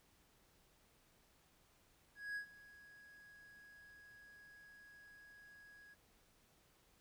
triangle tone with ADSR envelope, 1661.2 Hz, G#6, in tune, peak -38 dBFS, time 2.15-5.95 s, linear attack 210 ms, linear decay 95 ms, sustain -19 dB, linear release 23 ms, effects pink hiss -72 dBFS RMS until 7 s

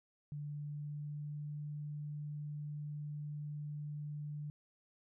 sine tone with pitch glide, 146.83 to 148.19 Hz, D3 to D3, 0 to +16 cents, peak -40 dBFS, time 0.32-4.5 s, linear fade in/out 0 ms, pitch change +16 cents, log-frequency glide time 0.46-1.56 s, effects none

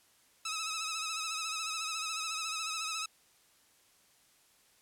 10% pulse tone with vibrato, 1288 Hz, E6, 41 cents flat, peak -26 dBFS, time 0.45-3.06 s, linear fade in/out 5 ms, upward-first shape sine, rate 14 Hz, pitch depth 49 cents each way, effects white hiss -66 dBFS RMS until 4.81 s + low-pass 12000 Hz 12 dB/octave

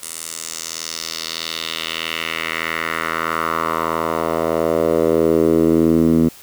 10% pulse tone with band-pass filter sweep, 81.6 Hz, E2, 17 cents flat, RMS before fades -19 dBFS, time 0.02-6.29 s, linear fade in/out 10 ms, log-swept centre 9600 to 240 Hz, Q 2.2, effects white hiss -42 dBFS RMS until 6.42 s

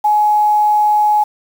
sine tone with quantisation, 842 Hz, G#5, 24 cents sharp, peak -9 dBFS, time 0.04-1.24 s, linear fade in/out 10 ms, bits 6, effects none

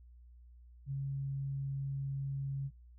sine tone, 137.5 Hz, C#3, 14 cents flat, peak -34 dBFS, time 0.86-2.71 s, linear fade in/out 50 ms, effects noise-tail reverb RT60 0.2 s tail -19 dB re dry + added 60 Hz sine -54 dBFS peak until 2.98 s

